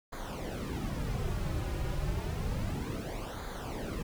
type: noise with flanger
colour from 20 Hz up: brown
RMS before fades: -35 dBFS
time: 0.12-4.03 s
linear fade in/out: 10 ms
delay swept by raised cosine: 0.36 to 4.56 ms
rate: 0.3 Hz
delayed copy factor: -0.7
effects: none

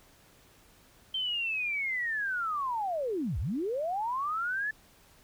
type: linear two-way sweep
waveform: sine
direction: down then up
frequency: 3136 to 51.91 to 1749 Hz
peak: -29 dBFS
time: 1.14-4.71 s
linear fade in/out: 5 ms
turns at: 3.39 s
effects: pink hiss -60 dBFS RMS until 5.23 s

